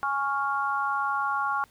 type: chord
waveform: sine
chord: Db major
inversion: second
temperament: equal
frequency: 830.6 / 1108.7 / 1396.9 Hz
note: Ab5 / Db6 / F6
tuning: 0 / 0 / 0 cents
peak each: -30 / -28 / -29 dBFS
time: 0.03-1.64 s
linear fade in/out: 0 ms
effects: pink hiss -60 dBFS RMS until 1.7 s